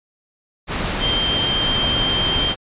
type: tone in noise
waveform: sine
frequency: 3154 Hz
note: G7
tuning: 10 cents sharp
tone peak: -18 dBFS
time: 0.99-2.55 s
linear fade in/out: 50 ms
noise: pink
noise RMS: -22 dBFS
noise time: 0.67-2.56 s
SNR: +1 dB
effects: resampled to 8000 Hz